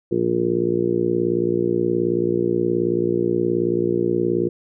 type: harmonic tone with a mistuned harmonic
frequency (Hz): 58.7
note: A#1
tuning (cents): +13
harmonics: 2 / 3 / 4 / 5 / 6 / 7 / 8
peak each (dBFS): -31 / -27 / -29 / -29 / -20 / -25 / -27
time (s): 0.11-4.49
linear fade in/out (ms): 10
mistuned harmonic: 2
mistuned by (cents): -19
effects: none